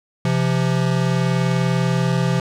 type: tone pair together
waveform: square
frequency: 130.81 / 171.12 Hz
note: C3 / F3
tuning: 0 / -35 cents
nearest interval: perfect fourth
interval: 465 cents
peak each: -20 dBFS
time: 0.25-2.4 s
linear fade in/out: 2 ms
effects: low-pass 7000 Hz 12 dB/octave + 8-bit